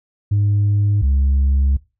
sine tone pair in turn, 102.4 / 68.34 Hz, G#2 / C#2, -24 / -24 cents, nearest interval perfect fifth, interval 700 cents, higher first, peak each -11 / -10 dBFS, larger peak second, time 0.31-1.02 / 1.02-1.77 s, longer second, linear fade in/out 10 ms, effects noise-tail reverb RT60 0.3 s tail -22 dB re dry + tanh soft clip ceiling -11 dBFS

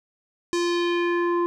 square tone with low-pass filter sweep, 346.8 Hz, F4, 12 cents flat, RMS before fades -23 dBFS, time 0.53-1.46 s, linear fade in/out 0 ms, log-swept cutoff 7000 to 980 Hz, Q 1.8, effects none

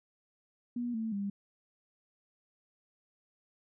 sine tone with pitch steps, 241.3 / 223 / 200.2 Hz, B3 / A3 / G3, -40 / +23 / +37 cents, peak -32 dBFS, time 0.76-1.3 s, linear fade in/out 5 ms, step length 180 ms, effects none

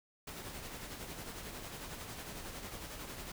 pink noise with tremolo, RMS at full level -44 dBFS, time 0.27-3.32 s, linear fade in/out 5 ms, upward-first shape sine, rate 11 Hz, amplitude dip 40%, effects none

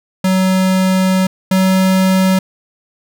square tone pair in turn, 187.5 / 188.46 Hz, F#3 / F#3, +23 / +32 cents, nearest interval unison, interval 9 cents, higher second, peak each -11 / -10 dBFS, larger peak second, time 0.24-1.27 / 1.51-2.39 s, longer first, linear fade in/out 5 ms, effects none

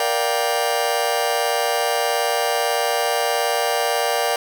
sawtooth chord, G minor seventh, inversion first, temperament just, 470.4 / 588 / 705.6 / 784 Hz, Bb4 / D5 / F5 / G5, +16 / +2 / +18 / 0 cents, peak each -20 dBFS, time 0-4.36 s, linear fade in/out 2 ms, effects none

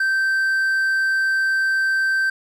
triangle tone, 1558 Hz, G6, 11 cents flat, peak -15 dBFS, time 0-2.3 s, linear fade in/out 5 ms, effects none

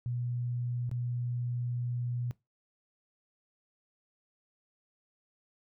sine tone with dropouts, 121.7 Hz, B2, 25 cents flat, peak -31 dBFS, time 0.06-2.31 s, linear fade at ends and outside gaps 0 ms, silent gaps 0.894-0.914 s, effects noise-tail reverb RT60 0.2 s tail -20 dB re dry

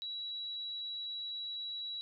sine tone, 3904 Hz, B7, 21 cents flat, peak -38 dBFS, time 0.02-2.01 s, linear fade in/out 0 ms, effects none

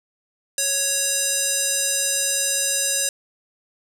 square tone with band-pass filter, 554.4 Hz, C#5, in tune, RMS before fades -22 dBFS, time 0.58-3.09 s, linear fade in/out 2 ms, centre 8000 Hz, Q 2.3, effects none

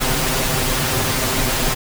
pink noise with comb filter, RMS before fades -19 dBFS, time 0-1.75 s, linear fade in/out 20 ms, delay 7.7 ms, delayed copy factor +0.8, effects none

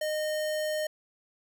square tone, 614 Hz, D#5, 23 cents flat, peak -29 dBFS, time 0.01-0.87 s, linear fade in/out 5 ms, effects none

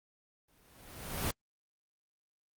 pink noise with exponential growth, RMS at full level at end -31 dBFS, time 0.48-1.31 s, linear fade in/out 5 ms, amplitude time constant 180 ms, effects Opus 32 kbps

